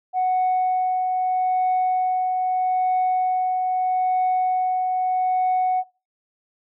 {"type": "tone with tremolo", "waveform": "sine", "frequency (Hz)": 740, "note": "F#5", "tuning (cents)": 0, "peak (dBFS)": -15, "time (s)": [0.13, 5.84], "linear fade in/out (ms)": 50, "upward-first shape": "triangle", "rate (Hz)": 0.79, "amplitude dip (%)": 35, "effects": ["noise-tail reverb RT60 0.3 s tail -22 dB re dry", "tanh soft clip ceiling -15 dBFS"]}